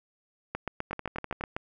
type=two click trains; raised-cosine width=0.5 ms; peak=-20 / -16 dBFS; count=7 / 9; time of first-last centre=0.91-1.41 / 0.55-1.565 s; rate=12 / 7.88 Hz; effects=none